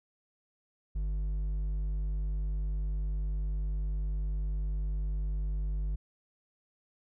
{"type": "tone with hard clipping", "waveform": "sine", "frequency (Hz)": 50, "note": "G1", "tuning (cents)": 35, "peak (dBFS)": -31, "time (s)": [0.95, 5.96], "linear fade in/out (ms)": 10, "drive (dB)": 5, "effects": []}